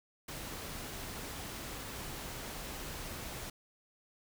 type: noise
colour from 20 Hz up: pink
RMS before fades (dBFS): -43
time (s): 0.28-3.5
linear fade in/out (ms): 5
effects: none